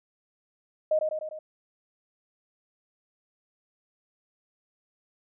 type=tone with echo; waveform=sine; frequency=621 Hz; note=D#5; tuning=3 cents flat; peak=-20 dBFS; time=0.91-0.99 s; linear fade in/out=5 ms; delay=100 ms; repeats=4; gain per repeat=-4 dB; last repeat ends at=1.39 s; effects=none